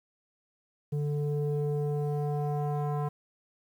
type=tone with low-pass filter sweep; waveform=square; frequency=146.83 Hz; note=D3; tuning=in tune; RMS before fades=-30 dBFS; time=0.92-3.09 s; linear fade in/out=10 ms; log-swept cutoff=330 to 980 Hz; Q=2.4; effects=10-bit